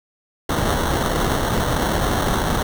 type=noise with sample-and-hold; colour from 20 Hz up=pink; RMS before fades=-20 dBFS; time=0.49-2.63 s; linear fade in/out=5 ms; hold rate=2450 Hz; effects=none